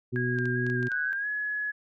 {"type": "harmonic tone", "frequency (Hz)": 123.47, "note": "B2", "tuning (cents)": 0, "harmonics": [1, 2, 3], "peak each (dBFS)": [-29, -32, -32], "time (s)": [0.12, 0.89], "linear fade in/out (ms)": 20}
{"type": "tone with vibrato", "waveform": "sine", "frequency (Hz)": 1624, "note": "G#6", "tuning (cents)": -39, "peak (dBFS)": -30, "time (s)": [0.16, 1.13], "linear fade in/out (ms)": 0, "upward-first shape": "square", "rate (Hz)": 2.5, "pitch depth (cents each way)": 19}
{"type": "clicks", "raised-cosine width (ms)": 0.2, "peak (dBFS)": -28, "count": 7, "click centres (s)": [0.387, 0.456, 0.666, 0.7, 0.829, 0.87, 0.918]}
{"type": "tone with pitch glide", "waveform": "sine", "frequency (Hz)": [1490, 1691.9], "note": ["F#6", "G#6"], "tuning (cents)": [12, 32], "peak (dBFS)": -28, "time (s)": [0.9, 1.72], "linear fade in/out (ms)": 20, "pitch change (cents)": 220, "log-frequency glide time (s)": [1.03, 1.27]}
{"effects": []}